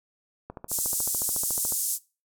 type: click train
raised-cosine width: 1 ms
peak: -23 dBFS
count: 18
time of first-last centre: 0.5-1.723 s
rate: 13.9 Hz
type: band-pass noise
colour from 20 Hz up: pink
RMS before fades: -28 dBFS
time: 0.68-1.99 s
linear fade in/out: 50 ms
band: 7200 to 14000 Hz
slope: 24 dB/octave
effects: noise-tail reverb RT60 0.3 s tail -21 dB re dry